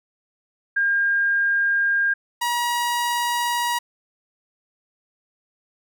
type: tone pair in turn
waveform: sine / sawtooth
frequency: 1610 / 957.3 Hz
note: G6 / A#5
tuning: +46 / +46 cents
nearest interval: major sixth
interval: 900 cents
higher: first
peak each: -17 dBFS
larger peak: neither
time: 0.76-2.14 / 2.41-3.79 s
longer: neither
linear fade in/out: 10 ms
effects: none